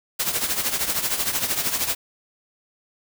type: noise with tremolo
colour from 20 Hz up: white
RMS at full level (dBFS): -21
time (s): 0.19-1.95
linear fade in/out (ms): 10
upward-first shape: triangle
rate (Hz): 13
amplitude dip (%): 75
effects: none